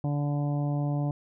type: harmonic tone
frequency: 145 Hz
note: D3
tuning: 22 cents flat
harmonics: 1 / 2 / 3 / 4 / 5 / 6 / 7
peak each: -26 / -33 / -47 / -39 / -40 / -46 / -50 dBFS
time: 0.04-1.11 s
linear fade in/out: 2 ms
effects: none